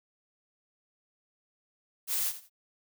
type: noise with echo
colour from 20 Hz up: blue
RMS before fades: -30 dBFS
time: 2.07-2.33 s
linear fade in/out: 50 ms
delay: 84 ms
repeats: 2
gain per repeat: -13 dB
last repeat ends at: 2.498 s
effects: none